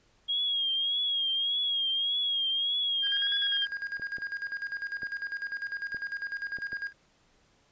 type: tone with vibrato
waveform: sine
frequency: 3274 Hz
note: G#7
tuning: 25 cents flat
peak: -26 dBFS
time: 0.28-3.66 s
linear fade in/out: 20 ms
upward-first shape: triangle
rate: 1.7 Hz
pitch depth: 67 cents each way
type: tone with tremolo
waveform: triangle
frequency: 1628 Hz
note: G#6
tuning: 35 cents flat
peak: -29 dBFS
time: 3.02-6.93 s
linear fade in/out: 50 ms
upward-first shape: square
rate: 10 Hz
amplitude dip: 70%
type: clicks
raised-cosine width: 2 ms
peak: -34 dBFS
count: 6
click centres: 3.997 / 4.184 / 5.032 / 5.946 / 6.586 / 6.73 s
effects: pink hiss -66 dBFS RMS until 7.71 s + resampled to 16000 Hz